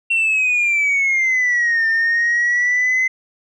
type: exponential two-way sweep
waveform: sine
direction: down then up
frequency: 2730 to 1800 to 2052 Hz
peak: -12 dBFS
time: 0.1-3.08 s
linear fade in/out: 10 ms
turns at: 1.87 s
effects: tanh soft clip ceiling -12 dBFS